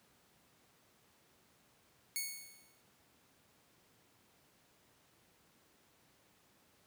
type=tone with exponential decay; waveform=5% pulse; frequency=2211 Hz; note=C#7; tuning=5 cents flat; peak=-24 dBFS; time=2.16-2.81 s; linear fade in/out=0 ms; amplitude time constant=140 ms; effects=pink hiss -69 dBFS RMS until 6.86 s + high-pass 100 Hz 12 dB/octave